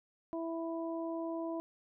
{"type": "harmonic tone", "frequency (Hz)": 330, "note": "E4", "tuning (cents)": 2, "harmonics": [1, 2, 3], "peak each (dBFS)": [-37, -40, -46], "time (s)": [0.33, 1.6], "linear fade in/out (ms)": 0, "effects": []}